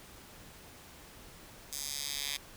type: tone with high-pass filter sweep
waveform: 10% pulse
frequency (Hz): 142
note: C#3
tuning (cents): +42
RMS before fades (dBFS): -38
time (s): 1.72-2.37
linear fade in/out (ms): 5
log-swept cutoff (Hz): 6200 to 3100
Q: 1.3
effects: pink hiss -53 dBFS RMS until 2.56 s